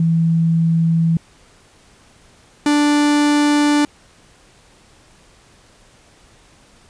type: tone pair in turn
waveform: sine / 45% pulse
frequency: 164.81 / 293.7 Hz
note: E3 / D4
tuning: 0 / 0 cents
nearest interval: minor seventh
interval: 1000 cents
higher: second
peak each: -12 dBFS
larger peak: neither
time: 0-1.17 / 2.66-3.85 s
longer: second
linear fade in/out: 2 ms
effects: pink hiss -50 dBFS RMS until 6.89 s + resampled to 22050 Hz